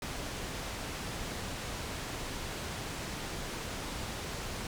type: low-pass noise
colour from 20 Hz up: pink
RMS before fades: -39 dBFS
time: 0.02-4.67 s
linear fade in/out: 2 ms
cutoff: 8400 Hz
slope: 12 dB/octave
effects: none

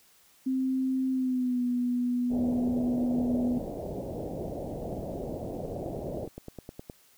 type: tone with pitch glide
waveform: sine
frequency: 261.6 to 245.5 Hz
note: C4 to B3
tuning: 0 to -10 cents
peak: -25 dBFS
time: 0.46-3.59 s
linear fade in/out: 10 ms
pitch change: -110 cents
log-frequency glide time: 1.11-1.63 s
type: low-pass noise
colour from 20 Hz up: white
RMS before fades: -36 dBFS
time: 2.29-6.29 s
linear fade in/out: 50 ms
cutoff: 680 Hz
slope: 48 dB/octave
type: click train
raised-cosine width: 2 ms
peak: -26 dBFS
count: 22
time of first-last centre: 4.72-6.898 s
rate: 9.64 Hz
effects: white hiss -61 dBFS RMS until 7.17 s

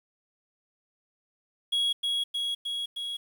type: tone with echo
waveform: triangle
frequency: 3321 Hz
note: G#7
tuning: 1 cent flat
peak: -22 dBFS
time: 1.72-1.93 s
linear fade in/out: 10 ms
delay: 310 ms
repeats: 4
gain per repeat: -2 dB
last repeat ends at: 3.17 s
effects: 9-bit

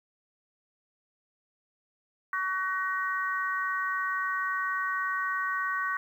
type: harmonic tone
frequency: 376.4 Hz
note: F#4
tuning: 30 cents sharp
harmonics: 3 / 4 / 5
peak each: -31 / -32 / -33 dBFS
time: 2.33-5.97 s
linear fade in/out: 2 ms
effects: 10-bit

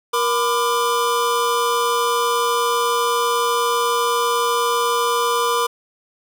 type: tone cluster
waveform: square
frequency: 473 / 1001 / 1189 Hz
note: A#4 / B5 / D6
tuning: +25 / +23 / +21 cents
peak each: -22 dBFS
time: 0.13-5.67 s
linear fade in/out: 10 ms
effects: none

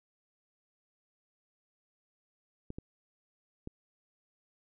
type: clicks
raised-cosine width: 3 ms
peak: -27 dBFS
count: 3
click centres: 2.704 / 2.785 / 3.674 s
effects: none

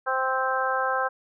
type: harmonic tone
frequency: 261.6 Hz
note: C4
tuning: in tune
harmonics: 2 / 3 / 4 / 5 / 6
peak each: -29 / -29 / -29 / -29 / -29 dBFS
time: 0.06-1.09 s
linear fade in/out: 20 ms
effects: none

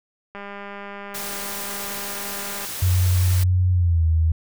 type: click train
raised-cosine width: 0.5 ms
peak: -21 dBFS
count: 463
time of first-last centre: 0.35-2.649 s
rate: 201 Hz
type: noise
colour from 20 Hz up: white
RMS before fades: -31 dBFS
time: 1.14-3.44 s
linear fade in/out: 10 ms
type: tone with pitch glide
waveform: sine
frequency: 91.1 to 80.69 Hz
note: F#2 to E2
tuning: -26 to -36 cents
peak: -15 dBFS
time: 2.82-4.32 s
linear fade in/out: 5 ms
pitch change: -210 cents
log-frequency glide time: 3.72-4.05 s
effects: none

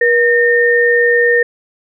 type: tone pair together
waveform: sine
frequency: 478.5 / 1827.6 Hz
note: A#4 / A#6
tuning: +45 / -35 cents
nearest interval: octave + major seventh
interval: 2320 cents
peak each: -11 dBFS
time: 0.01-1.43 s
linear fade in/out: 5 ms
effects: none

